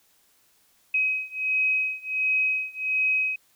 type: beating tone pair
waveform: sine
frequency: 2534 / 2535.4 Hz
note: D#7 / D#7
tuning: +31 / +32 cents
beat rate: 1.4 Hz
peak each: -25 / -26 dBFS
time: 0.94-3.36 s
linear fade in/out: 5 ms
effects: white hiss -63 dBFS RMS until 3.55 s